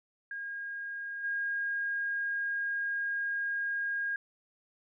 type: tone with level steps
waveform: sine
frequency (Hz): 1626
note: G#6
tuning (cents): -37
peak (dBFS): -36 / -30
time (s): 0.31-4.16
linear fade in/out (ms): 2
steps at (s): 1.23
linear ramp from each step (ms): 20
effects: none